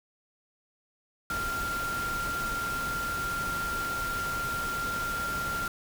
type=tone in noise; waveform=sine; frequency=1386 Hz; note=F6; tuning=14 cents flat; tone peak=-30 dBFS; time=1.3-5.68 s; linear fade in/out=2 ms; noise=pink; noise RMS=-37 dBFS; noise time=1.3-5.68 s; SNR=+4 dB; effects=none